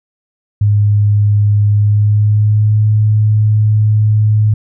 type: tone with pitch glide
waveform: sine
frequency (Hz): 103.6 to 106.94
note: G#2 to A2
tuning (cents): -4 to -49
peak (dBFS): -7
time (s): 0.61-4.54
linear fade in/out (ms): 5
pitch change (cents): +55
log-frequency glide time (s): 1.71-2.84
effects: none